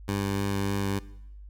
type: tone with vibrato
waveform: 15% pulse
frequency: 99.3 Hz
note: G2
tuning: 23 cents sharp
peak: -20 dBFS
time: 0.08-0.99 s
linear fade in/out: 5 ms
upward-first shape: sine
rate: 3.4 Hz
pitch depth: 9 cents each way
effects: noise-tail reverb RT60 0.8 s tail -20 dB re dry + added 50 Hz sine -42 dBFS peak until 1.49 s